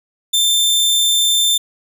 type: tone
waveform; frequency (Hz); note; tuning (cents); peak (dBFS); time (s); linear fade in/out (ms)
sawtooth; 3569; A7; +24; -9; 0.33-1.58; 10
effects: none